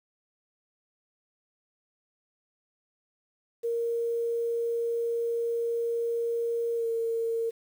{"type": "tone with pitch glide", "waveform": "sine", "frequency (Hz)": [466.2, 457.9], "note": ["A#4", "A#4"], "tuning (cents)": [0, -31], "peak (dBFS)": -26, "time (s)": [3.63, 7.51], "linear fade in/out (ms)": 20, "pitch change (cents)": -31, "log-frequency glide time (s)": [6.76, 6.87], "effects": ["9-bit"]}